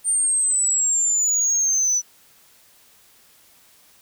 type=exponential sweep; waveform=sine; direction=down; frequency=8930 to 5920 Hz; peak=-15 dBFS; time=0.04-2.02 s; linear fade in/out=50 ms; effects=tanh soft clip ceiling -15 dBFS + white hiss -54 dBFS RMS until 4.01 s